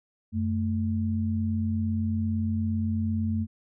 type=tone pair together; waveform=sine; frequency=92.3 / 220.6 Hz; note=F#2 / A3; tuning=-4 / +5 cents; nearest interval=octave + minor third; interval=1509 cents; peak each=-27 dBFS; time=0.32-3.47 s; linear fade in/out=50 ms; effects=none